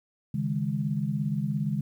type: tone cluster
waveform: sine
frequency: 139.4 / 156.6 / 205.5 Hz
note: C#3 / D#3 / G#3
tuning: +10 / +11 / -18 cents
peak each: -30 dBFS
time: 0.34-1.81 s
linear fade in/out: 5 ms
effects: 10-bit